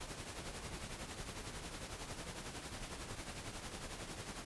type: noise with tremolo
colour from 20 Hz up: pink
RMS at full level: -44 dBFS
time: 0-4.45 s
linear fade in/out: 10 ms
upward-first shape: triangle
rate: 11 Hz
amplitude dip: 60%
effects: resampled to 24000 Hz